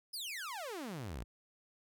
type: exponential sweep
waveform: sawtooth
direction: down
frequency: 5230 to 49 Hz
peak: -37 dBFS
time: 0.13-1.24 s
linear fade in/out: 10 ms
effects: none